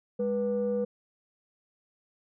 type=tone pair together; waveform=sine; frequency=205.5 / 488.3 Hz; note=G#3 / B4; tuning=-18 / -20 cents; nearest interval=octave + minor third; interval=1498 cents; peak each=-30 / -26 dBFS; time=0.19-0.85 s; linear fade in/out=10 ms; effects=tanh soft clip ceiling -21 dBFS